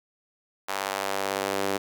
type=tone with high-pass filter sweep; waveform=sawtooth; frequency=98 Hz; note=G2; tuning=in tune; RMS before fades=-29 dBFS; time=0.68-1.78 s; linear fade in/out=10 ms; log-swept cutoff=850 to 380 Hz; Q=1.2; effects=none